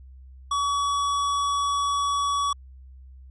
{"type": "tone with hard clipping", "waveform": "sine", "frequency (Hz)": 1134, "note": "C#6", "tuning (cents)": 39, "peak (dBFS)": -24, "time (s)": [0.51, 2.53], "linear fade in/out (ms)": 5, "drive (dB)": 15, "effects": ["added 65 Hz sine -43 dBFS peak until 3.3 s", "resampled to 24000 Hz"]}